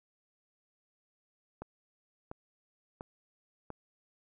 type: click train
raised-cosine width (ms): 1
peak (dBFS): -27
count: 4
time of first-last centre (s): 1.62-3.703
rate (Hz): 1.44
effects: none